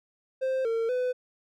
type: tone with pitch steps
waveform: triangle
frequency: 524 / 455.4 / 502 Hz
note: C5 / A#4 / B4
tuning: +2 / -40 / +28 cents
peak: -23 dBFS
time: 0.41-1.13 s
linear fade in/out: 20 ms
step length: 240 ms
effects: none